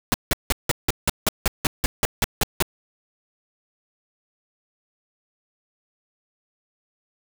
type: noise bursts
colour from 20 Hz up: pink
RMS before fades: -19 dBFS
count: 14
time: 0.12-2.624 s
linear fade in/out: 0 ms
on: 21 ms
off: 170 ms
effects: none